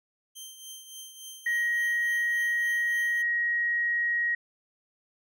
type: tone with tremolo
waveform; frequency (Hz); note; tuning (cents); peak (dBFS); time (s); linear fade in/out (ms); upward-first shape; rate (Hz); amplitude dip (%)
15% pulse; 3136; G7; 0; -32; 0.35-3.23; 20; triangle; 3.5; 65
type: tone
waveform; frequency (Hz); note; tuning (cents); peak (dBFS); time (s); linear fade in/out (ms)
sine; 1892; A#6; +25; -24; 1.46-4.35; 5
effects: none